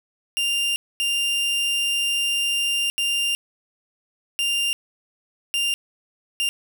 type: tone bursts at uneven times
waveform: 40% pulse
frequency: 2794 Hz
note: F7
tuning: in tune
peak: -19 dBFS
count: 6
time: 0.37-0.76 / 1-2.9 / 2.98-3.35 / 4.39-4.73 / 5.54-5.74 / 6.4-6.49 s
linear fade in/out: 0 ms
effects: none